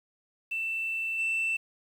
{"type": "tone with level steps", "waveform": "sine", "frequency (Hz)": 2669, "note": "E7", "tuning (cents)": 21, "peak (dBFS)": [-28, -24], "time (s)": [0.51, 1.57], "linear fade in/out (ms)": 10, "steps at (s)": 1.18, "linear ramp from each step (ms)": 20, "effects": ["tanh soft clip ceiling -24 dBFS", "9-bit"]}